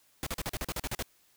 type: noise bursts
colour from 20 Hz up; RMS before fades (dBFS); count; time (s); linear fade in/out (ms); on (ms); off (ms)
pink; -34; 11; 0.23-1.025; 0; 35; 41
effects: white hiss -66 dBFS RMS until 1.36 s